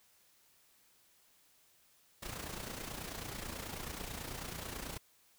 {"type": "noise with amplitude modulation", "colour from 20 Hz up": "pink", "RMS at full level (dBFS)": -41, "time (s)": [2.22, 4.98], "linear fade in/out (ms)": 10, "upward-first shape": "sine", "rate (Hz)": 29.2, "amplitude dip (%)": 60, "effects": ["white hiss -68 dBFS RMS until 5.38 s"]}